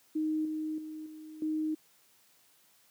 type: tone with level steps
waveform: sine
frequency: 311.1 Hz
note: D#4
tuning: in tune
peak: -28 / -32 / -39 / -44 / -29 dBFS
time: 0.15-1.75 s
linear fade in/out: 10 ms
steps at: 0.45 / 0.78 / 1.06 / 1.42 s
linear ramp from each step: 2 ms
effects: white hiss -65 dBFS RMS until 2.9 s + high-pass 100 Hz 12 dB/octave